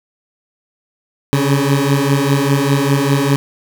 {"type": "beating tone pair", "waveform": "20% pulse", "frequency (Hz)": [137.2, 142.2], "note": ["C#3", "C#3"], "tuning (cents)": [-17, 45], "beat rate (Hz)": 5, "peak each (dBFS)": -10, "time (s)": [1.33, 3.36], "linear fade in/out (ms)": 0, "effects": []}